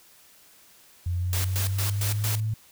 sine linear sweep, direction up, 86.8 to 110.2 Hz, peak -24 dBFS, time 1.06-2.54 s, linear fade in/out 5 ms
white noise with tremolo, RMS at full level -30 dBFS, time 1.33-2.4 s, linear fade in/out 0 ms, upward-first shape square, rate 4.4 Hz, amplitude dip 80%
effects white hiss -55 dBFS RMS until 2.71 s

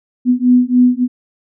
sine beating tone pair, 246.7 / 250.2 Hz, B3 / B3, -2 / +23 cents, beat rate 3.5 Hz, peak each -11 dBFS, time 0.25-1.08 s, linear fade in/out 50 ms, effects none

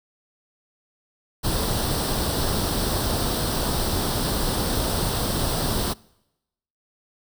pink noise with comb filter, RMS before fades -24 dBFS, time 1.43-5.94 s, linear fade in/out 20 ms, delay 0.22 ms, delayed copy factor +0.65, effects noise-tail reverb RT60 0.9 s tail -24 dB re dry

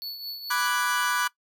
square tone with tremolo, 4435 Hz, C#8, in tune, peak -31 dBFS, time 0.02-0.67 s, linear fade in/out 0 ms, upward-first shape triangle, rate 4.6 Hz, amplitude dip 60%
40% pulse chord, G# half-diminished seventh, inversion first, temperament equal, 987.8 / 1174.7 / 1480 / 1661.2 Hz, B5 / D6 / F#6 / G#6, 0 / 0 / 0 / 0 cents, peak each -29 / -28 / -26 / -31 dBFS, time 0.5-1.28 s, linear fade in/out 10 ms
effects noise-tail reverb RT60 0.1 s tail -20 dB re dry

